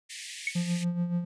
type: high-pass noise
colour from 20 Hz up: pink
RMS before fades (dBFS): -40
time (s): 0.09-0.85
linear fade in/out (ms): 20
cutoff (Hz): 1800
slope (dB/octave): 96
type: tone with exponential decay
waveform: triangle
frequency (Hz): 2217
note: C#7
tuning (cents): 0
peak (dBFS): -21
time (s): 0.47-0.56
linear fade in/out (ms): 2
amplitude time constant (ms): 18
type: tone with tremolo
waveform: triangle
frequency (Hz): 174.4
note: F3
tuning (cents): -2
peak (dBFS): -22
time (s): 0.55-1.25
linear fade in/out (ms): 10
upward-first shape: sine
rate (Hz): 7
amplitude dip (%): 60
effects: resampled to 22050 Hz